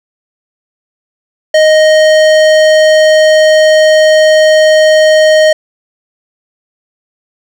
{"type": "tone with hard clipping", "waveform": "sine", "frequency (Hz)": 622.3, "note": "D#5", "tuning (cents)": 0, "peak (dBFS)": -5, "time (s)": [1.54, 5.53], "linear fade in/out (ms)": 5, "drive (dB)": 16, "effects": []}